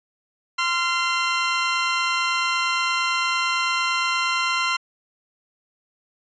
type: tone pair together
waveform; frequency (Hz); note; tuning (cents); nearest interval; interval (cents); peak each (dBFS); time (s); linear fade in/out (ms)
20% pulse; 1037.7 / 1374; C6 / F6; -15 / -29; perfect fourth; 486; -18; 0.58-4.77; 10
effects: resampled to 16000 Hz